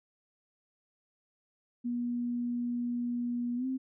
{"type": "tone with pitch glide", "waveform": "sine", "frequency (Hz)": [241.2, 261.5], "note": ["B3", "C4"], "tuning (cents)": [-41, -1], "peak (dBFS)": -30, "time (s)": [1.84, 3.78], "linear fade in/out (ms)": 20, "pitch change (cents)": 140, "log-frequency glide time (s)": [3.56, 3.66], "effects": []}